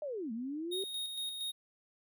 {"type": "linear two-way sweep", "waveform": "sine", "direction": "down then up", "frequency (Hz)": [622.3, 215.2, 398.7], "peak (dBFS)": -36, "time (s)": [0.02, 0.84], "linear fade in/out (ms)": 2, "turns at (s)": 0.32}
{"type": "tone with tremolo", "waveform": "square", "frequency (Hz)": 3729, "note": "A#7", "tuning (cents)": 0, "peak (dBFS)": -36, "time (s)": [0.71, 1.52], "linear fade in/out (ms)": 20, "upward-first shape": "square", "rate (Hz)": 4.3, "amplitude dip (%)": 40}
{"effects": []}